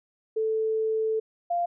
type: tone pair in turn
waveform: sine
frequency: 440 / 695 Hz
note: A4 / F5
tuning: 0 / -9 cents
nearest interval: minor sixth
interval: 791 cents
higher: second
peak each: -23 dBFS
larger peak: neither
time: 0.36-1.2 / 1.5-1.66 s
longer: first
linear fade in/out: 10 ms
effects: none